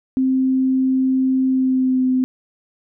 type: tone with pitch glide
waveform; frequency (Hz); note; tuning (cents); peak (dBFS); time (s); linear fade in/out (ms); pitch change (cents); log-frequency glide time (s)
sine; 261.6 to 257; C4 to C4; 0 to -31; -14; 0.17-2.24; 0; -31; 1.47-2.05
effects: none